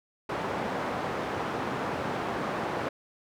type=band-pass noise; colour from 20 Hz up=white; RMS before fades=-32 dBFS; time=0.29-2.89 s; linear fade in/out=5 ms; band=120 to 1000 Hz; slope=12 dB/octave; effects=none